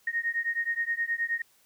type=beating tone pair; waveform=sine; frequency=1855 / 1864.5 Hz; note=A#6 / A#6; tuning=-9 / 0 cents; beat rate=9.5 Hz; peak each=-30 dBFS; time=0.07-1.42 s; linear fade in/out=5 ms; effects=white hiss -64 dBFS RMS until 1.65 s